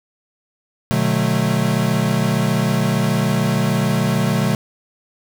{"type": "chord", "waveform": "square", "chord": "B minor seventh", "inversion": "none", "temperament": "equal with one note detuned", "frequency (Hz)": [123.47, 150.18, 185, 220], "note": ["B2", "D3", "F#3", "A3"], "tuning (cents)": [0, 39, 0, 0], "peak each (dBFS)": -22, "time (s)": [0.91, 4.55], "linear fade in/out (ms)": 0, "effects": []}